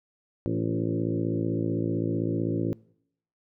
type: harmonic tone with a mistuned harmonic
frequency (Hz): 55.7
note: A1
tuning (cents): +22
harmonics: 2 / 3 / 4 / 5 / 6 / 7 / 8 / 9 / 10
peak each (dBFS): -31 / -32 / -37 / -31 / -31 / -38 / -40 / -39 / -43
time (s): 0.46-2.73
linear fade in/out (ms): 0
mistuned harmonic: 6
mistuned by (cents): +26
effects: noise-tail reverb RT60 0.7 s tail -23 dB re dry